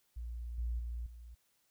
sine tone with level steps, 58.7 Hz, A#1, 13 cents sharp, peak -39 / -33 / -37 / -48 dBFS, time 0.16-1.35 s, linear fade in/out 10 ms, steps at 0.58 / 0.79 / 1.06 s, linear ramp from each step 5 ms, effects white hiss -75 dBFS RMS until 1.7 s

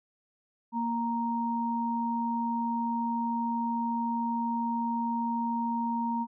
sine tone pair together, 233.3 / 932.3 Hz, A#3 / A#5, +2 / 0 cents, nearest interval 2 octaves, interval 2398 cents, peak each -30 / -30 dBFS, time 0.72-6.27 s, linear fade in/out 50 ms, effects none

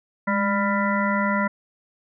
harmonic tone with a mistuned harmonic, 198.5 Hz, G3, 22 cents sharp, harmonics 1 / 3 / 5 / 7 / 9 / 10, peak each -23 / -28 / -26 / -27 / -33 / -29 dBFS, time 0.27-1.48 s, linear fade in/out 10 ms, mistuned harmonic 1, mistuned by +58 cents, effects none

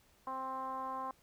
10% pulse tone with low-pass filter, 262.9 Hz, C4, 8 cents sharp, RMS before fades -40 dBFS, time 0.27-1.11 s, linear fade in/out 2 ms, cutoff 990 Hz, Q 6.7, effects pink hiss -68 dBFS RMS until 1.22 s

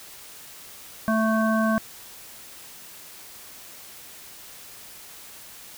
harmonic tone, 220.7 Hz, A3, 5 cents sharp, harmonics 1 / 3 / 5 / 7, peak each -21 / -26 / -28 / -29 dBFS, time 1.08-1.78 s, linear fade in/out 0 ms, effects white hiss -44 dBFS RMS until 5.77 s

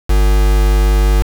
triangle tone with quantisation, 50.3 Hz, G1, 45 cents sharp, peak -6 dBFS, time 0.09-1.23 s, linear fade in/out 10 ms, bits 3, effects none

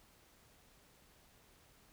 silence, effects pink hiss -66 dBFS RMS until 1.92 s

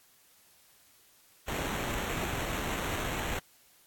pink noise with sample-and-hold, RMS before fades -34 dBFS, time 1.48-3.39 s, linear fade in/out 2 ms, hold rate 4900 Hz, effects white hiss -62 dBFS RMS until 3.86 s + AAC 64 kbps

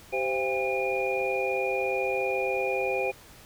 sine tone cluster, 389.6 / 519 / 684 / 805 / 2429 Hz, G4 / C5 / F5 / G5 / D#7, -11 / -14 / -36 / +46 / -42 cents, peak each -31 / -29 / -36 / -34 / -31 dBFS, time 0.12-3.12 s, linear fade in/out 20 ms, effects pink hiss -51 dBFS RMS until 3.45 s

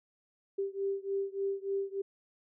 sine beating tone pair, 392 / 395.4 Hz, G4 / G4, 0 / +15 cents, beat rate 3.4 Hz, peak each -34 / -35 dBFS, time 0.58-2.02 s, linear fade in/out 10 ms, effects none

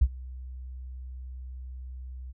sine tone with ADSR envelope, 63.6 Hz, C2, 48 cents flat, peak -14 dBFS, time 0.01-2.33 s, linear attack 10 ms, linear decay 54 ms, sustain -23 dB, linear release 27 ms, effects none

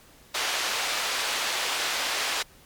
white band-pass noise, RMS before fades -28 dBFS, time 0.34-2.43 s, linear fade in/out 10 ms, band 520 to 4500 Hz, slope 12 dB/octave, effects pink hiss -54 dBFS RMS until 2.65 s + MP3 96 kbps

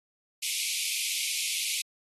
pink high-pass noise, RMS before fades -31 dBFS, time 0.42-1.82 s, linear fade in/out 10 ms, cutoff 2200 Hz, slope 96 dB/octave, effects AAC 32 kbps

